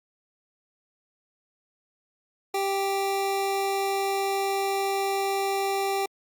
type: tone pair together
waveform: square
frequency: 392 / 786.1 Hz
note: G4 / G5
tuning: 0 / +5 cents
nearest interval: octave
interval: 1205 cents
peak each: -28 dBFS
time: 2.54-6.06 s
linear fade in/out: 5 ms
effects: Opus 48 kbps